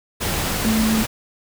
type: tone in noise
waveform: sine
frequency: 220 Hz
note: A3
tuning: in tune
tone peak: -16 dBFS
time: 0.64-1.04 s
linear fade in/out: 20 ms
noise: pink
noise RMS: -23 dBFS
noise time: 0.2-1.07 s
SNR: +4 dB
effects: none